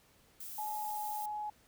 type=noise; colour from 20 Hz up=violet; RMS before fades=-45 dBFS; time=0.4-1.26 s; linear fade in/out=5 ms
type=tone with pitch glide; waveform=sine; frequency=848 to 842.6 Hz; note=G#5 to G#5; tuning=+36 to +25 cents; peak=-36 dBFS; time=0.58-1.5 s; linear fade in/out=5 ms; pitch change=-11 cents; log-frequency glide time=0.71-0.94 s
effects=pink hiss -66 dBFS RMS until 1.67 s